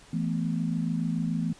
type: chord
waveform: sine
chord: E suspended fourth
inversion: none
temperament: equal with one note detuned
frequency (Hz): 166.83 / 220 / 246.9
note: E3 / A3 / B3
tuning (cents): +21 / 0 / 0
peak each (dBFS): -28 / -31 / -32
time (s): 0.13-1.53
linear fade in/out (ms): 5
effects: pink hiss -53 dBFS RMS until 1.59 s + resampled to 22050 Hz